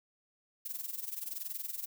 violet noise with amplitude modulation, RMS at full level -37 dBFS, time 0.65-1.86 s, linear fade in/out 10 ms, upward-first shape sine, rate 21.2 Hz, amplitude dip 80%, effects none

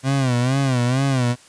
30% pulse tone with vibrato, 129.4 Hz, C3, 19 cents flat, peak -14 dBFS, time 0.03-1.36 s, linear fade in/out 50 ms, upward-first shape sine, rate 2.2 Hz, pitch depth 120 cents each way, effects white hiss -48 dBFS RMS until 1.48 s + resampled to 22050 Hz

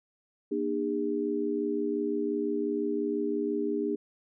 sine tone cluster, 236.8 / 302.6 / 405.3 Hz, A#3 / D#4 / G#4, +27 / -48 / -42 cents, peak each -34 / -31 / -30 dBFS, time 0.51-3.96 s, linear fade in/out 10 ms, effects none

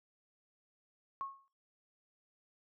sine tone with exponential decay, 1092 Hz, C#6, 26 cents flat, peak -34 dBFS, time 1.21-1.48 s, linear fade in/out 0 ms, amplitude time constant 58 ms, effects noise-tail reverb RT60 0.5 s tail -25 dB re dry

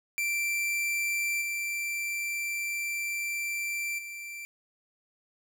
45% pulse tone with level steps, 2349 Hz, D7, in tune, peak -27 / -30 / -38 dBFS, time 0.18-4.45 s, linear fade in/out 0 ms, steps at 1.41 / 3.98 s, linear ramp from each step 10 ms, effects none

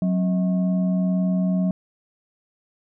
sine tone with frequency modulation, 185 Hz, F#3, in tune, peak -18 dBFS, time 0.02-1.71 s, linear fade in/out 2 ms, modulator 452 Hz, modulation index 0.42, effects none

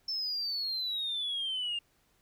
sine exponential sweep, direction down, 5340 to 2794 Hz, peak -30 dBFS, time 0.08-1.79 s, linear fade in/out 5 ms, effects tanh soft clip ceiling -28 dBFS + pink hiss -70 dBFS RMS until 2.21 s

